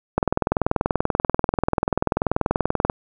click train, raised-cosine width 1 ms, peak -4 dBFS, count 57, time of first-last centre 0.18-2.898 s, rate 20.6 Hz, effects none

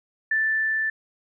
sine tone with level ramp, 1763 Hz, A6, 3 cents sharp, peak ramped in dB -19 to -22 dBFS, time 0.31-0.9 s, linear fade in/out 5 ms, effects none

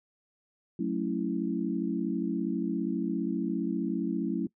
sine chord, F# minor seventh, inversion none, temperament equal, 185 / 220 / 277.2 / 329.6 Hz, F#3 / A3 / C#4 / E4, 0 / 0 / 0 / 0 cents, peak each -33 dBFS, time 0.79-4.47 s, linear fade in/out 5 ms, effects noise-tail reverb RT60 0.1 s tail -22 dB re dry

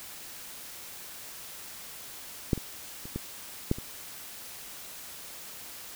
clicks, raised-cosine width 3 ms, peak -10 / -23 / -29 / -19 / -11 / -26 dBFS, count 6, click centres 2.532 / 2.577 / 3.055 / 3.16 / 3.714 / 3.785 s, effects white hiss -44 dBFS RMS until 5.95 s

